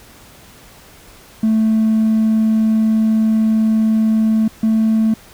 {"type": "tone pair in turn", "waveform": "triangle", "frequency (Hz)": [220, 220.9], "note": ["A3", "A3"], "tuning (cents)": [0, 7], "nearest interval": "unison", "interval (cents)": 7, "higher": "second", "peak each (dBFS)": -8, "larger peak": "neither", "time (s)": [[1.43, 4.48], [4.63, 5.14]], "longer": "first", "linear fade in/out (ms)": 5, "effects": ["tanh soft clip ceiling -7 dBFS", "pink hiss -43 dBFS RMS until 5.33 s"]}